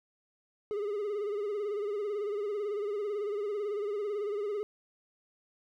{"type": "tone with vibrato", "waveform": "triangle", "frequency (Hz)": 412.9, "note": "G#4", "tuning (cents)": -10, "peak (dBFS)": -29, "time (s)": [0.71, 4.63], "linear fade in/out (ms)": 0, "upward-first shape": "sine", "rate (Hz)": 18, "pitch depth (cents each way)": 68, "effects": []}